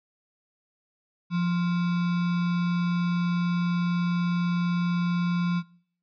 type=tone with sample-and-hold; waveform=sine; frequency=174.61 Hz; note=F3; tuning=in tune; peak=-22 dBFS; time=1.3-5.63 s; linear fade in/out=50 ms; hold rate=1225 Hz; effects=noise-tail reverb RT60 0.6 s tail -23 dB re dry + resampled to 11025 Hz